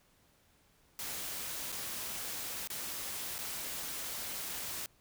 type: noise with dropouts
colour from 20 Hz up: white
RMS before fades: -40 dBFS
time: 0.99-4.86 s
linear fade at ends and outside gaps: 1 ms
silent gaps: 1.72-1.724 / 2.674-2.701 / 3.382-3.388 s
effects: pink hiss -68 dBFS RMS until 5 s